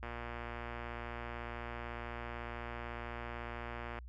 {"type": "click train", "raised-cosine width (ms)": 0.5, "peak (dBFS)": -28, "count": 468, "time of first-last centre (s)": [0.03, 3.988], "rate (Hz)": 118, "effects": ["added 60 Hz sine -46 dBFS peak until 4.08 s"]}